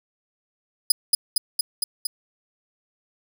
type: tone with echo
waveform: 20% pulse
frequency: 4978 Hz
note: D#8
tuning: in tune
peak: -6 dBFS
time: 0.9-0.92 s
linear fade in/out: 5 ms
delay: 230 ms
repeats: 5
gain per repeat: -2 dB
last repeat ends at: 2.07 s
effects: none